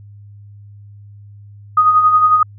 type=tone with tremolo; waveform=sine; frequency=1244.5 Hz; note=D#6; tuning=in tune; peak=-6 dBFS; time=1.77-2.43 s; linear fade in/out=5 ms; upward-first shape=sine; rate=11 Hz; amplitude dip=50%; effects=added 102 Hz sine -36 dBFS peak until 2.58 s